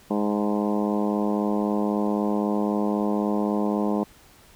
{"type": "harmonic tone with a mistuned harmonic", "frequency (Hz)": 103.83, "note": "G#2", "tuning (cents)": 0, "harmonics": [2, 3, 4, 5, 6, 7, 8, 9, 10], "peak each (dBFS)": [-24, -28, -30, -32, -34, -35, -36, -37, -38], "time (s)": [0.1, 4.04], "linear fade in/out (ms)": 10, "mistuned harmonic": 8, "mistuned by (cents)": 32, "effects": ["pink hiss -53 dBFS RMS until 4.55 s"]}